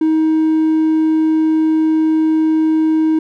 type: tone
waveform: triangle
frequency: 315.9 Hz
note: D#4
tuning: 26 cents sharp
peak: -8 dBFS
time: 0.01-3.19 s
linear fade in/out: 5 ms
effects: tanh soft clip ceiling -4 dBFS